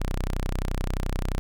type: tone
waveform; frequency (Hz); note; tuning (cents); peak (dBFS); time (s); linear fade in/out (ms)
sawtooth; 31.5; B0; +35; -21; 0-1.39; 0
effects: none